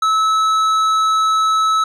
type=tone with tanh clipping; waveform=triangle; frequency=1300 Hz; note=E6; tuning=24 cents flat; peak=-14 dBFS; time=0.02-1.84 s; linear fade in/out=5 ms; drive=14 dB; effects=none